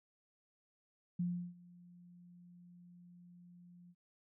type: tone with ADSR envelope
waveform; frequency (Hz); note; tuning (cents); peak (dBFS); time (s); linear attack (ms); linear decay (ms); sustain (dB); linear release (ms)
sine; 176; F3; +14; -32; 1.19-3.95; 8; 340; -24; 51
effects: none